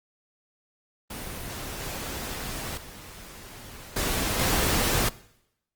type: noise with level steps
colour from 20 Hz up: pink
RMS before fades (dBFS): -36 / -34 / -44 / -27 / -24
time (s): 1.1-5.09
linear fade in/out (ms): 5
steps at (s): 1.8 / 2.77 / 3.96 / 4.39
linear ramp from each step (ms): 5
effects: noise-tail reverb RT60 0.8 s tail -20 dB re dry + Opus 24 kbps